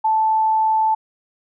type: tone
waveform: sine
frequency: 877 Hz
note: A5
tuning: 6 cents flat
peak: -14 dBFS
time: 0.04-0.95 s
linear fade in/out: 10 ms
effects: none